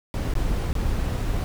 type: noise with dropouts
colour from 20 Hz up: brown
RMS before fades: -24 dBFS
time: 0.14-1.44 s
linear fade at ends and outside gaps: 0 ms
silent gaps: 0.338-0.353 / 0.73-0.753 s
effects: none